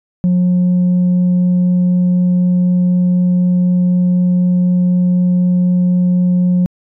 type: tone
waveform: sine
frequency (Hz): 179.6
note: F3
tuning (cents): +49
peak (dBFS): -7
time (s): 0.24-6.66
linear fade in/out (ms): 0
effects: tanh soft clip ceiling -8 dBFS